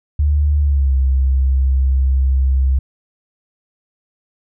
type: tone with pitch glide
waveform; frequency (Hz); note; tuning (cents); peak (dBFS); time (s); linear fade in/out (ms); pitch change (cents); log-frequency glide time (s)
sine; 73.42 to 66.17; D2 to C2; 0 to +20; -11; 0.19-2.79; 5; -180; 0.59-0.95
effects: none